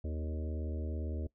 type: harmonic tone with a mistuned harmonic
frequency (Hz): 77.78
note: D#2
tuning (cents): 0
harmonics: 1 / 3 / 4 / 5 / 6 / 7 / 8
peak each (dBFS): -35 / -45 / -47 / -49 / -51 / -52 / -53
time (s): 0.04-1.27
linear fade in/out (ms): 5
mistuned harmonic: 7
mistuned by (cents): +27
effects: noise-tail reverb RT60 0.1 s tail -20 dB re dry